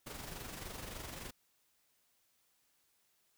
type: noise with amplitude modulation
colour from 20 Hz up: pink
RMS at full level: -44 dBFS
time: 0.06-1.31 s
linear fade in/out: 10 ms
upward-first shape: sine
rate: 23.5 Hz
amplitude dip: 50%
effects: white hiss -75 dBFS RMS until 3.37 s